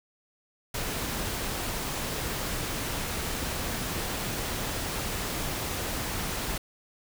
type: noise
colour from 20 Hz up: pink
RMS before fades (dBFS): -32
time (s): 0.74-6.58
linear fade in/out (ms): 5
effects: none